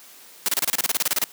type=noise bursts; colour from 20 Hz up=white; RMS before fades=-21 dBFS; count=15; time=0.46-1.24 s; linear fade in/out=0 ms; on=24 ms; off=30 ms; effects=white hiss -47 dBFS RMS until 1.32 s + high-pass 200 Hz 12 dB/octave